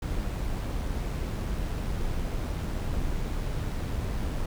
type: noise with amplitude modulation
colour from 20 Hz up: brown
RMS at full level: -29 dBFS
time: 0.02-4.46 s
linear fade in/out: 5 ms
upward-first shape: sine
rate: 91.5 Hz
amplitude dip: 25%
effects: none